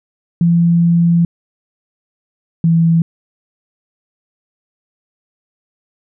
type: tone pair in turn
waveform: sine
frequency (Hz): 170 / 165.64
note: F3 / E3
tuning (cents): -46 / +9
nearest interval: unison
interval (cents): 45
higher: first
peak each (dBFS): -8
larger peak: neither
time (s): 0.41-1.25 / 2.64-3.02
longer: first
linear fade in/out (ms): 2
effects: none